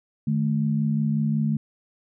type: tone pair together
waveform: sine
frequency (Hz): 151.02 / 216.5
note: D3 / A3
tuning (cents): +49 / -28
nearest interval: tritone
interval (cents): 623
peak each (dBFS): -23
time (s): 0.27-1.57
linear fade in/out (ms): 5
effects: none

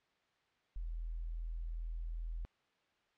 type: tone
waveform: sine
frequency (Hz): 41.25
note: E1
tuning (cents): +2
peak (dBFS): -38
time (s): 0.76-2.45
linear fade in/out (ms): 0
effects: white hiss -75 dBFS RMS until 3.17 s + low-pass 3000 Hz 12 dB/octave

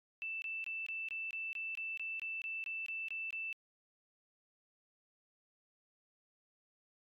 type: tone bursts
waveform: sine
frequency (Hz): 2654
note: E7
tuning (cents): +11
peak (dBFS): -38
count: 15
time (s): 0.22-3.528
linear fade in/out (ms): 0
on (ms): 200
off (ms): 22
effects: AAC 64 kbps

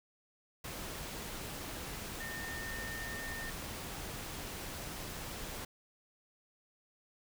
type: tone in noise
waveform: sine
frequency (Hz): 1821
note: A#6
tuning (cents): -41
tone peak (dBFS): -42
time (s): 2.2-3.5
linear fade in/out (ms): 5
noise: pink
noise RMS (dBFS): -43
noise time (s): 0.64-5.65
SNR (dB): -2
effects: none

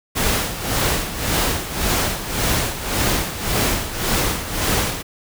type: noise with tremolo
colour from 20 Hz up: pink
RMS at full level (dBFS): -18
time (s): 0.15-5.03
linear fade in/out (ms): 20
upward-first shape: sine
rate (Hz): 1.8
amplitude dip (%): 70
effects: none

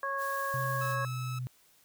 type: harmonic tone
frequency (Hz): 550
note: C#5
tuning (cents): -14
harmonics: 1 / 2 / 3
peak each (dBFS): -38 / -33 / -36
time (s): 0.03-1.05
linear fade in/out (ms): 2
type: noise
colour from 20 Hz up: blue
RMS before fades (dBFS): -45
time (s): 0.17-0.97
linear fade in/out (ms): 50
type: tone with pitch glide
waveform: sine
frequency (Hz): 129.9 to 125.84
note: C3 to B2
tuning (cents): -12 to +33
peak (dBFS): -33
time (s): 0.54-1.47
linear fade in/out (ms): 0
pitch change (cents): -55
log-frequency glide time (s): 0.71-1
type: tone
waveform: sawtooth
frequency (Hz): 1300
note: E6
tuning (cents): -24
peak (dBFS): -37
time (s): 0.81-1.39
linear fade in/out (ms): 5
effects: white hiss -64 dBFS RMS until 1.84 s

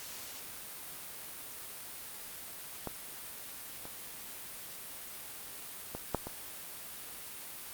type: clicks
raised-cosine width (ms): 1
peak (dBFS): -22 / -30 / -24 / -15 / -25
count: 5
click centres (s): 2.873 / 3.854 / 5.95 / 6.147 / 6.27
effects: white hiss -45 dBFS RMS until 7.73 s + Opus 48 kbps

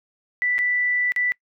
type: tone with dropouts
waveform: sine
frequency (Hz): 1975.5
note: B6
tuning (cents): 0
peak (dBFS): -19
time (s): 0.42-1.32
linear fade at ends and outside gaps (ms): 0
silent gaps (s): 0.582-0.589 / 1.12-1.162
effects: noise-tail reverb RT60 0.1 s tail -24 dB re dry

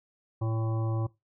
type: harmonic tone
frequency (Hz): 112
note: A2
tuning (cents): +31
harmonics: 1 / 3 / 5 / 7 / 9 / 10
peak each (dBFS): -27 / -37 / -41 / -44 / -46 / -47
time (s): 0.41-1.07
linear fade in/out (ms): 10
effects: noise-tail reverb RT60 0.2 s tail -19 dB re dry

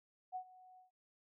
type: tone with ADSR envelope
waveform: sine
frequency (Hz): 740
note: F#5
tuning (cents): 0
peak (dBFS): -38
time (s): 0.32-0.91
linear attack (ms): 36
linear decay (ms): 80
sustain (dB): -20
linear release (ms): 130
effects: none

